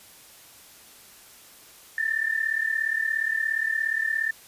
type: tone pair together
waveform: sine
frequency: 1766 / 1803.1 Hz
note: A6 / A6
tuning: +6 / +42 cents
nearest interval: unison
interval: 36 cents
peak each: -26 dBFS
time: 1.98-4.31 s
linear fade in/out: 2 ms
effects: white hiss -50 dBFS RMS until 4.47 s + resampled to 32000 Hz